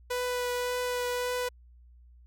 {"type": "tone with vibrato", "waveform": "sawtooth", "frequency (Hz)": 493.9, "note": "B4", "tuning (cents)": 0, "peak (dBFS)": -25, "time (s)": [0.1, 1.49], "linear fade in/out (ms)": 10, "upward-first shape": "triangle", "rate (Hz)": 1.8, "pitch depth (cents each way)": 12, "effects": ["added 60 Hz sine -52 dBFS peak until 2.26 s"]}